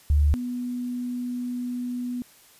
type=tone pair in turn; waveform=sine; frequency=73.42 / 246 Hz; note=D2 / B3; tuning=0 / -7 cents; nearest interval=octave + major sixth; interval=2093 cents; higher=second; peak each=-16 / -27 dBFS; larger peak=first; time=0.1-0.34 / 0.34-2.22 s; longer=second; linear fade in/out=0 ms; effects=white hiss -54 dBFS RMS until 2.59 s + resampled to 32000 Hz